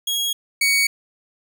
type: tone pair in turn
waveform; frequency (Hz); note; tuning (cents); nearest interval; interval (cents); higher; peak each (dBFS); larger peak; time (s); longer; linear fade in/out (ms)
sawtooth; 3302 / 2240; G#7 / C#7; -11 / +18; perfect fifth; 671; first; -17 / -12; second; 0.07-0.33 / 0.61-0.87; neither; 5
effects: none